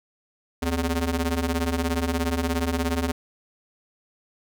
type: ring-modulated tone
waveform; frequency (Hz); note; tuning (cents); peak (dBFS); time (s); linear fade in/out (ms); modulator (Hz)
sawtooth; 166.3; E3; +16; -16; 0.62-3.12; 10; 91.6
effects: none